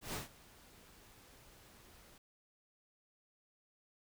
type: noise with ADSR envelope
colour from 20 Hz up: pink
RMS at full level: -40 dBFS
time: 0.01-2.18 s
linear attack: 130 ms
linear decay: 140 ms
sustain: -21 dB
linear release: 4 ms
effects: none